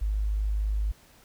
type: tone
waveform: sine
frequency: 51.91 Hz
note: G#1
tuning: in tune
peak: -24 dBFS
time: 0.01-0.92 s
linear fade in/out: 10 ms
effects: pink hiss -57 dBFS RMS until 1.24 s